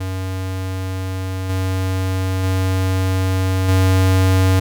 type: tone with level steps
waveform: square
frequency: 94 Hz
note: F#2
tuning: 28 cents sharp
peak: -22 / -18 / -16 / -12 dBFS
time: 0-4.6 s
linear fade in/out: 10 ms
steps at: 1.49 / 2.43 / 3.68 s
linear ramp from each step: 10 ms
effects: none